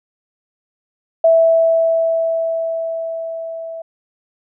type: tone with level ramp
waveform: sine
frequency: 657 Hz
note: E5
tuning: 6 cents flat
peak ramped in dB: -7 to -26 dBFS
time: 1.24-3.82 s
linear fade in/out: 5 ms
effects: none